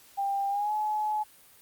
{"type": "tone with pitch glide", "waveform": "sine", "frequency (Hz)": [794, 851], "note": ["G5", "G#5"], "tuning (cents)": [22, 42], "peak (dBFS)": -26, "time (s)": [0.17, 1.24], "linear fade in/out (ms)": 20, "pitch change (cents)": 120, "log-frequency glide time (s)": [0.49, 0.73], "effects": ["white hiss -56 dBFS RMS until 1.61 s", "Opus 48 kbps"]}